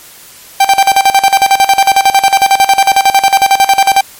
45% pulse tone with tremolo, 784 Hz, G5, in tune, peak -3 dBFS, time 0.6-4.01 s, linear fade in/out 5 ms, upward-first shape square, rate 11 Hz, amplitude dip 80%, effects white hiss -35 dBFS RMS until 4.19 s + MP3 64 kbps

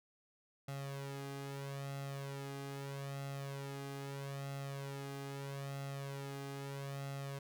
sawtooth tone with flanger, 138.59 Hz, C#3, in tune, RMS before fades -44 dBFS, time 0.68-7.39 s, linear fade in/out 5 ms, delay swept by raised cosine 1.5 to 2.5 ms, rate 0.78 Hz, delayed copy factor +0.7, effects none

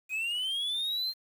triangle linear sweep, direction up, 2479 to 4200 Hz, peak -28 dBFS, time 0.09-1.14 s, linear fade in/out 50 ms, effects 9-bit

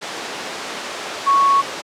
sine tone in noise, 1108.7 Hz, C#6, in tune, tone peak -11 dBFS, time 1.26-1.62 s, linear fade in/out 20 ms, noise pink, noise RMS -25 dBFS, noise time 0.01-1.82 s, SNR +11 dB, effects high-pass 400 Hz 12 dB/octave + low-pass 6000 Hz 12 dB/octave

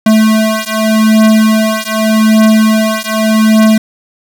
square beating tone pair, 218 / 218.84 Hz, A3 / A3, -16 / -9 cents, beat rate 0.84 Hz, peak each -10 dBFS, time 0.06-3.78 s, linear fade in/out 5 ms, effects none

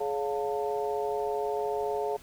harmonic tone with a mistuned harmonic, 140.7 Hz, C#3, 26 cents sharp, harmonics 3 / 4 / 5 / 6, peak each -30 / -36 / -34 / -36 dBFS, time 0-2.17 s, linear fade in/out 10 ms, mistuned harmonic 6, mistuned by +98 cents, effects pink hiss -53 dBFS RMS until 2.22 s

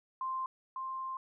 sine tone pair in turn, 1046.5 / 1051.5 Hz, C6 / C6, 0 / +8 cents, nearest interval unison, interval 8 cents, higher second, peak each -33 / -36 dBFS, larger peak first, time 0.21-0.46 / 0.76-1.17 s, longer second, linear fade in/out 2 ms, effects none

